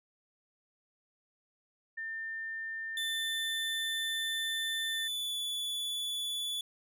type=tone; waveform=sine; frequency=1800 Hz; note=A6; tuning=39 cents sharp; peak=-36 dBFS; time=1.97-5.08 s; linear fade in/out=10 ms
type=tone with pitch glide; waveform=45% pulse; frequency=3517 to 3447 Hz; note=A7 to A7; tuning=-1 to -36 cents; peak=-33 dBFS; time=2.97-6.61 s; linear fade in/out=2 ms; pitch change=-35 cents; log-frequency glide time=4.88-5.38 s
effects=none